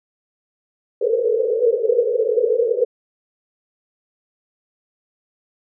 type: band-pass noise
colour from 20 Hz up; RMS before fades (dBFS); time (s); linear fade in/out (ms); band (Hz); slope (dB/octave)
pink; -18; 1.01-2.85; 5; 440 to 500; 96
effects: none